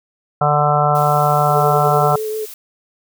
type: harmonic tone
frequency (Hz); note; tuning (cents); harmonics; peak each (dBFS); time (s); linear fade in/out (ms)
147.9; D3; +13; 1 / 3 / 4 / 5 / 6 / 7 / 8 / 9; -18 / -25 / -20 / -16 / -27 / -22 / -26 / -19; 0.41-2.16; 5
type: noise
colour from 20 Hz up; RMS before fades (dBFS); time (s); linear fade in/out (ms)
blue; -34; 0.95-2.54; 2
type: tone with vibrato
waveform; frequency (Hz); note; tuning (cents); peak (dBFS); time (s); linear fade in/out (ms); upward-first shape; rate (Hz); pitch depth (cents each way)
sine; 433.3; A4; -27; -20; 1.49-2.46; 20; sine; 7.1; 14
effects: none